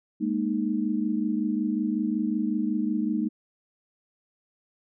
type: chord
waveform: sine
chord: Ab suspended second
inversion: none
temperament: equal with one note detuned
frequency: 207.7 / 233.1 / 308.3 Hz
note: Ab3 / Bb3 / Eb4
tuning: 0 / 0 / -16 cents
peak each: -28 dBFS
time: 0.2-3.29 s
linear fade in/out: 20 ms
effects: none